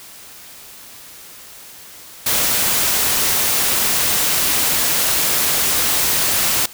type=noise; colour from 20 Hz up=white; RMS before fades=-17 dBFS; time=2.26-6.66 s; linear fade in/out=5 ms; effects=white hiss -39 dBFS RMS until 6.73 s